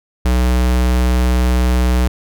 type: tone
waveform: square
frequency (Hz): 62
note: B1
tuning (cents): +7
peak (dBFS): -12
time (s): 0.25-2.08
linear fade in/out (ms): 5
effects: none